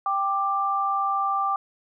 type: tone pair together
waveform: sine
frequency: 787.4 / 1181 Hz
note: G5 / D6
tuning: +8 / +9 cents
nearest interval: perfect fifth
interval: 701 cents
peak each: -26 / -23 dBFS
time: 0.06-1.56 s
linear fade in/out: 2 ms
effects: none